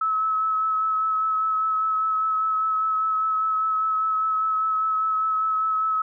sine tone with vibrato, 1294 Hz, E6, 32 cents flat, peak -20 dBFS, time 0.01-6.02 s, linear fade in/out 5 ms, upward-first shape sine, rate 5 Hz, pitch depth 15 cents each way, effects none

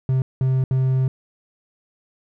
triangle tone bursts at uneven times, 130.81 Hz, C3, in tune, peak -14 dBFS, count 3, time 0.09-0.22 / 0.41-0.64 / 0.71-1.08 s, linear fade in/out 2 ms, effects none

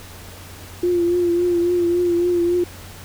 sine tone with vibrato, 349.2 Hz, F4, in tune, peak -15 dBFS, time 0.83-2.64 s, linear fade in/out 5 ms, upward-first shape triangle, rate 3.6 Hz, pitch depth 40 cents each way, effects added 91 Hz sine -40 dBFS peak until 3.04 s + pink hiss -40 dBFS RMS until 3.04 s

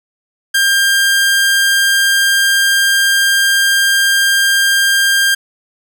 sawtooth tone, 1598 Hz, G6, 33 cents sharp, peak -6 dBFS, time 0.54-5.35 s, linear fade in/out 10 ms, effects none

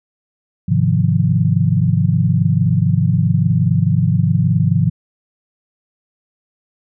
sine chord, F minor seventh, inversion first, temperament equal, 103.83 / 130.81 / 155.56 / 174.61 Hz, Ab2 / C3 / Eb3 / F3, 0 / 0 / 0 / 0 cents, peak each -17 dBFS, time 0.68-4.9 s, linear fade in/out 10 ms, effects none

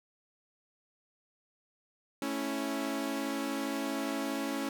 sawtooth chord, A major, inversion none, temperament equal, 220 / 277.2 / 329.6 Hz, A3 / C#4 / E4, 0 / 0 / 0 cents, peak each -36 / -30 / -35 dBFS, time 2.22-4.69 s, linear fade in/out 2 ms, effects none

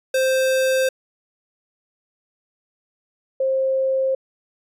square / sine tone pair in turn, 523.3 / 530.3 Hz, C5 / C5, 0 / +23 cents, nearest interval unison, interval 23 cents, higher second, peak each -17 dBFS, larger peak neither, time 0.14-0.89 / 3.4-4.15 s, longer neither, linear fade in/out 5 ms, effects resampled to 32000 Hz

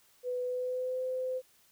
sine tone with pitch glide, 497.3 to 512.8 Hz, B4 to C5, +12 to -35 cents, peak -31 dBFS, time 0.23-1.42 s, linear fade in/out 50 ms, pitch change +53 cents, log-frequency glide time 0.43-1.03 s, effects white hiss -65 dBFS RMS until 1.71 s

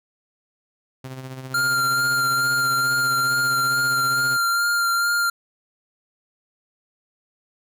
sawtooth tone with tremolo, 130.81 Hz, C3, in tune, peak -27 dBFS, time 1.04-4.37 s, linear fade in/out 5 ms, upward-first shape sine, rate 15 Hz, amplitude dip 50%
square tone with vibrato, 1394 Hz, F6, 4 cents flat, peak -19 dBFS, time 1.54-5.3 s, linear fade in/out 5 ms, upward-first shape sine, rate 2.3 Hz, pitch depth 16 cents each way
effects none

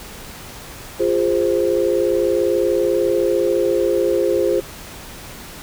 sine chord, F minor, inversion none, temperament equal with one note detuned, 349.2 / 409.4 / 523.3 Hz, F4 / Ab4 / C5, 0 / -25 / 0 cents, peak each -19 dBFS, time 0.99-4.61 s, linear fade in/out 20 ms, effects pink hiss -36 dBFS RMS until 5.62 s

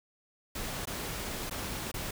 pink noise with dropouts, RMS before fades -37 dBFS, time 0.55-2.11 s, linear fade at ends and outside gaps 5 ms, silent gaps 0.855-0.871 / 1.498-1.509 / 1.916-1.94 s, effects none

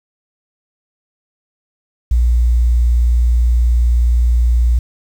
sine tone, 59.5 Hz, A#1, 36 cents sharp, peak -9 dBFS, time 2.11-4.79 s, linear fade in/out 5 ms, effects 7-bit

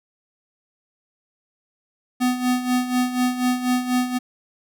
square tone with tremolo, 250 Hz, B3, 21 cents sharp, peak -17 dBFS, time 2.2-4.19 s, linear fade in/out 20 ms, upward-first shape sine, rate 4.1 Hz, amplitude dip 70%, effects none

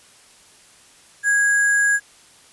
sine tone with sample-and-hold, 1650 Hz, G#6, 12 cents flat, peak -14 dBFS, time 1.23-2 s, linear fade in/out 50 ms, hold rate 8820 Hz, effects white hiss -50 dBFS RMS until 2.52 s + resampled to 24000 Hz

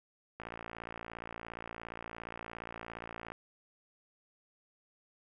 click train, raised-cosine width 0.5 ms, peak -27 dBFS, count 168, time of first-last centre 0.4-3.32 s, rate 57.2 Hz, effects none

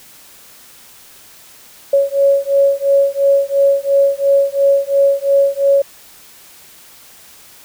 sine beating tone pair, 554.4 / 557.3 Hz, C#5 / C#5, 0 / +9 cents, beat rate 2.9 Hz, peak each -13 dBFS, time 1.93-5.82 s, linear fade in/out 5 ms, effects white hiss -42 dBFS RMS until 7.64 s

